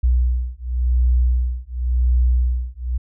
sine beating tone pair, 61.1 / 62.02 Hz, B1 / B1, -18 / +8 cents, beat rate 0.92 Hz, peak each -18 dBFS, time 0.03-2.98 s, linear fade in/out 10 ms, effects none

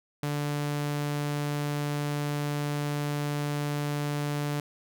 sawtooth tone, 146.2 Hz, D3, 7 cents flat, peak -24 dBFS, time 0.23-4.6 s, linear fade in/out 2 ms, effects none

